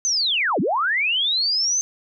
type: linear two-way sweep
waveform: sine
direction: down then up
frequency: 6320 to 152.6 to 6320 Hz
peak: -18 dBFS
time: 0.05-1.81 s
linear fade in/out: 0 ms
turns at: 0.6 s
effects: none